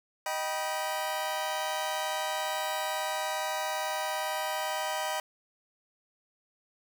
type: chord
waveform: sawtooth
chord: Eb augmented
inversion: none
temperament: just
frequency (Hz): 622.3 / 777.8 / 972.3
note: Eb5 / G5 / B5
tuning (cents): 0 / -14 / -27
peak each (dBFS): -31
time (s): 0.26-5.2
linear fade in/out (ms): 2
effects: none